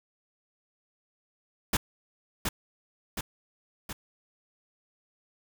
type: noise with echo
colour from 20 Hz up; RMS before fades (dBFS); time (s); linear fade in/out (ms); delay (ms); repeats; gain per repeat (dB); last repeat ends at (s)
pink; -25; 1.73-1.77; 5; 720; 3; -4; 3.93
effects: none